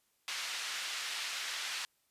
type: band-pass noise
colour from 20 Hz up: pink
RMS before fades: -39 dBFS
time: 0.28-1.85 s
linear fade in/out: 0 ms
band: 1900 to 5800 Hz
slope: 12 dB/octave
effects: white hiss -75 dBFS RMS until 2.1 s + resampled to 32000 Hz